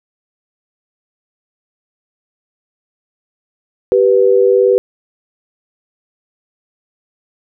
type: tone pair together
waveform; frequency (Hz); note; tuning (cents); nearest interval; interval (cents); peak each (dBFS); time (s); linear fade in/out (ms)
sine; 389.9 / 491.2; G4 / B4; -9 / -9; major third; 400; -10; 3.92-4.78; 0
effects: none